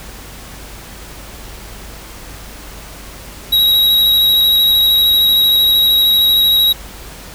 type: tone with vibrato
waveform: square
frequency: 3839 Hz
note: B7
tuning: 50 cents flat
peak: -9 dBFS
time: 3.52-6.73 s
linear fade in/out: 10 ms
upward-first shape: square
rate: 13 Hz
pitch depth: 11 cents each way
effects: added 50 Hz sine -35 dBFS peak until 7.34 s + pink hiss -34 dBFS RMS until 7.34 s